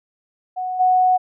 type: tone with level steps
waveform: sine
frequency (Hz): 738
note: F#5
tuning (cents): -5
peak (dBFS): -22 / -12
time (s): 0.56-1.18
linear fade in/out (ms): 20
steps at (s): 0.79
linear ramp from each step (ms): 20
effects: none